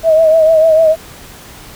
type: tone with vibrato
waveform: sine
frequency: 639 Hz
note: D#5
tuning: 46 cents sharp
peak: -5 dBFS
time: 0.03-0.96 s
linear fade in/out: 50 ms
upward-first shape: triangle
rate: 6.7 Hz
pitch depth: 58 cents each way
effects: pink hiss -35 dBFS RMS until 1.75 s